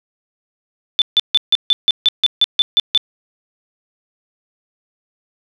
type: tone bursts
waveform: sine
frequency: 3520 Hz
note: A7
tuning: in tune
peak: -8 dBFS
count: 12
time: 0.99-2.976 s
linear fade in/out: 0 ms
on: 28 ms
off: 150 ms
effects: none